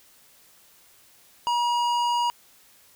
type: tone with hard clipping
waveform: triangle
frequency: 957 Hz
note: A#5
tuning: 45 cents sharp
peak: -23 dBFS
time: 1.47-2.3 s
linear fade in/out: 0 ms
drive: 16 dB
effects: white hiss -56 dBFS RMS until 2.95 s